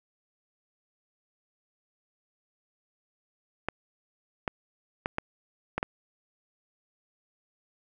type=clicks; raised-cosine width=0.5 ms; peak=-13 dBFS; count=6; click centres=3.686 / 4.478 / 5.059 / 5.184 / 5.78 / 5.829 s; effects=none